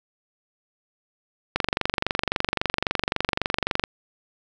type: click train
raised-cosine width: 0.3 ms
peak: -5 dBFS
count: 55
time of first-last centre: 1.56-3.838 s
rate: 23.7 Hz
effects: none